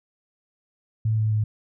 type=tone with pitch steps; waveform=sine; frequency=110 / 108.74 / 107.49 Hz; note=A2 / A2 / A2; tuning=0 / -20 / -40 cents; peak=-19 dBFS; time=1.05-1.44 s; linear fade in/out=5 ms; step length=130 ms; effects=none